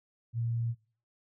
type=tone; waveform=sine; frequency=116.54 Hz; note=A#2; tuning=in tune; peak=-29 dBFS; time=0.33-0.75 s; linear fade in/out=50 ms; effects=noise-tail reverb RT60 0.4 s tail -20 dB re dry